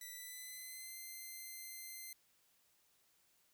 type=tone with pitch glide; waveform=5% pulse; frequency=1975.5 to 2076 Hz; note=B6 to C7; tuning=0 to -14 cents; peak=-38 dBFS; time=0.01-2.13 s; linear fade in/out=2 ms; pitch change=+86 cents; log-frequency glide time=0.12-0.98 s; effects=white hiss -74 dBFS RMS until 3.53 s